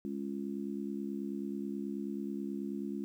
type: harmonic tone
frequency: 69.3 Hz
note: C#2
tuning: in tune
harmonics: 3 / 4 / 5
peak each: -38 / -40 / -42 dBFS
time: 0.05-3.04 s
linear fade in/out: 0 ms
effects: 11-bit